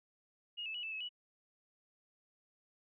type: tone with pitch steps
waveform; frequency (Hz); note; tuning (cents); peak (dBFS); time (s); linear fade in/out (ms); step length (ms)
sine; 2868 / 2622 / 2926 / 2638 / 2581 / 2939; F7 / E7 / F#7 / E7 / E7 / F#7; +45 / -10 / -20 / +1 / -37 / -12; -39; 0.57-1.092; 20; 87
effects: none